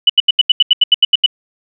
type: tone bursts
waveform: sine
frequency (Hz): 2968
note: F#7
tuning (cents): +5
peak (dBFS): -4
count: 12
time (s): 0.07-1.262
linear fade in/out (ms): 5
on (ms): 26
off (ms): 80
effects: none